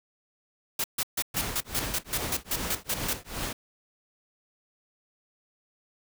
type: noise bursts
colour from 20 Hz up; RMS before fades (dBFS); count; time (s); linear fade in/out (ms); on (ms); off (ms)
white; -28; 13; 0.79-3.133; 5; 51; 140
type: noise with tremolo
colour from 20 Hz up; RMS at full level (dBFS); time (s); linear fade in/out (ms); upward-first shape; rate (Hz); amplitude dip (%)
pink; -31; 1.34-3.53; 5; triangle; 2.5; 100
effects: none